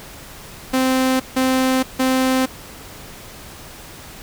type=tone bursts; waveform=sawtooth; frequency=260 Hz; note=C4; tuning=11 cents flat; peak=-11 dBFS; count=3; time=0.73-2.46 s; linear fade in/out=10 ms; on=470 ms; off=160 ms; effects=pink hiss -38 dBFS RMS until 4.22 s